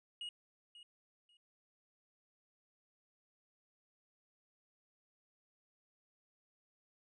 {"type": "tone with echo", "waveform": "triangle", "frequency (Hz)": 2881, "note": "F#7", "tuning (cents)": -47, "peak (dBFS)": -40, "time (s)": [0.21, 0.29], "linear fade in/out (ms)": 2, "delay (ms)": 540, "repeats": 2, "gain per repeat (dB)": -13, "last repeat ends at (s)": 1.37, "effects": ["resampled to 22050 Hz"]}